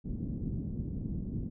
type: low-pass noise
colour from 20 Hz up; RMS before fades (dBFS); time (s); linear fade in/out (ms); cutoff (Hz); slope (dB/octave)
white; -36; 0.04-1.5; 20; 240; 24
effects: none